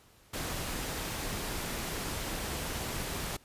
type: noise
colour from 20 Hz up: pink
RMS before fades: -36 dBFS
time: 0.33-3.37 s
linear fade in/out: 10 ms
effects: pink hiss -61 dBFS RMS until 3.44 s + resampled to 32000 Hz